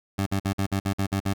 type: tone bursts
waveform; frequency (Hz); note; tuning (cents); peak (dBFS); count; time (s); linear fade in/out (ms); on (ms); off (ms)
20% pulse; 98; G2; 0; -18; 9; 0.18-1.336; 10; 84; 50
effects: none